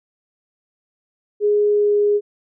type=tone with pitch glide; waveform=sine; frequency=415.3 to 412.9 Hz; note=G#4 to G#4; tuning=0 to -10 cents; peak=-13 dBFS; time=1.4-2.21 s; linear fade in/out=50 ms; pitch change=-10 cents; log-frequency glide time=1.69-1.95 s; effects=none